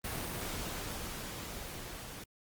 pink noise with level ramp, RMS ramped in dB -37 to -46 dBFS, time 0.04-2.24 s, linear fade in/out 5 ms, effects Opus 32 kbps

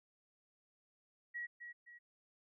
sine tone with echo, 1914 Hz, A#6, 45 cents sharp, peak -40 dBFS, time 1.34-1.47 s, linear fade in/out 20 ms, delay 260 ms, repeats 2, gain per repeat -7 dB, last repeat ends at 1.99 s, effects none

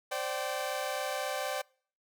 sawtooth chord, C suspended second, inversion none, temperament equal with one note detuned, 523.3 / 587.3 / 771.4 Hz, C5 / D5 / G5, 0 / 0 / -28 cents, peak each -34 / -32 / -33 dBFS, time 0.11-1.62 s, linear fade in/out 10 ms, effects noise-tail reverb RT60 0.5 s tail -26 dB re dry

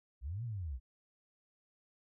sine linear two-way sweep, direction up then down, 55 to 123.47 to 55 Hz, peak -37 dBFS, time 0.21-0.8 s, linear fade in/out 50 ms, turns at 0.44 s, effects none

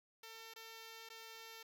5% pulse tone with dropouts, 450.5 Hz, A4, 41 cents sharp, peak -40 dBFS, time 0.23-1.63 s, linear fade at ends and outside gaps 5 ms, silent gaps 0.538-0.56 / 1.09-1.1 s, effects none

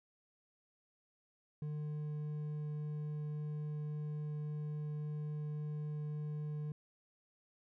triangle tone with hard clipping, 150.3 Hz, D3, 40 cents sharp, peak -39 dBFS, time 1.62-6.72 s, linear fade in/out 2 ms, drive 7 dB, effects none

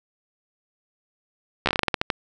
slowing click train, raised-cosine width 0.3 ms, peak -4 dBFS, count 12, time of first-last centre 1.66-2.102 s, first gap 13 ms, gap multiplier 1.21, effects none

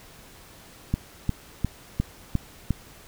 click train, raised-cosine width 5 ms, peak -10 dBFS, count 6, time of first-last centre 0.94-2.707 s, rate 2.83 Hz, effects pink hiss -49 dBFS RMS until 3.07 s

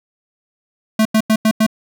square tone bursts, 218.7 Hz, A3, 10 cents flat, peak -11 dBFS, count 5, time 0.99-1.665 s, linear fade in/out 5 ms, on 63 ms, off 90 ms, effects none

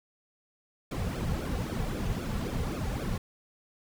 brown noise with flanger, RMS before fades -32 dBFS, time 0.91-3.18 s, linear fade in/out 5 ms, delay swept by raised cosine 1 to 3.3 ms, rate 3.8 Hz, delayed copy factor -0.85, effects none

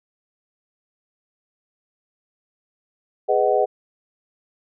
sine chord, G# minor seventh, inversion none, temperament just, 415.3 / 498.4 / 623 / 747.5 Hz, G#4 / B4 / D#5 / F#5, 0 / +16 / +2 / +17 cents, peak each -21 dBFS, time 3.28-3.66 s, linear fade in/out 20 ms, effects none

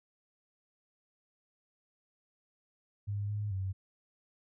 sine tone with pitch steps, 102 / 104.2 / 95.4 Hz, G#2 / G#2 / G2, -31 / +6 / -47 cents, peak -32 dBFS, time 3.07-3.73 s, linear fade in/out 20 ms, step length 220 ms, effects none

